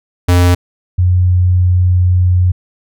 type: tone pair in turn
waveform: square / sine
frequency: 88.6 / 90.31 Hz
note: F2 / F#2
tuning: +25 / -41 cents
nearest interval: unison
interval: 34 cents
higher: second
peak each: -7 dBFS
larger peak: neither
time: 0.28-0.55 / 0.98-2.52 s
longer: second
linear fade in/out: 10 ms
effects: none